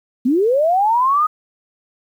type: linear sweep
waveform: sine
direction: up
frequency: 230.9 to 1264 Hz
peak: -12 dBFS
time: 0.25-1.27 s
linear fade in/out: 10 ms
effects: 8-bit